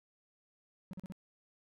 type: tone bursts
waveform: triangle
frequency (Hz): 185.7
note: F#3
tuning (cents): +7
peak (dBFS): -39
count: 4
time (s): 0.91-1.122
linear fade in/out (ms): 0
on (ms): 23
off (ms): 40
effects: none